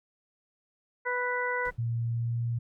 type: harmonic tone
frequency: 493.9 Hz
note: B4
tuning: in tune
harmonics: 1 / 2 / 3 / 4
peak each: -33 / -33 / -33 / -33 dBFS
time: 1.05-1.71 s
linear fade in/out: 20 ms
type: noise with exponential decay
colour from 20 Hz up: brown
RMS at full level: -39 dBFS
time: 1.65-1.88 s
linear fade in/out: 2 ms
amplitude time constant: 50 ms
type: tone with pitch glide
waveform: sine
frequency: 116.54 to 117.69 Hz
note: A#2 to A#2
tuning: 0 to +17 cents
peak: -27 dBFS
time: 1.78-2.59 s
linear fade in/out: 10 ms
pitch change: +17 cents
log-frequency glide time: 2.11-2.38 s
effects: none